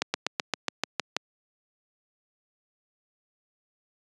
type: slowing click train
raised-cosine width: 0.2 ms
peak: -7 dBFS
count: 9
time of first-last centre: 0.02-1.166 s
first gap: 120 ms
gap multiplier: 1.05
effects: high-pass 200 Hz 12 dB/octave + resampled to 22050 Hz